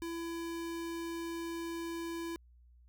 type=tone; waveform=square; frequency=335 Hz; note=E4; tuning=28 cents sharp; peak=-38 dBFS; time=0.02-2.36 s; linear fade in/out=0 ms; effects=added 60 Hz sine -58 dBFS peak until 2.88 s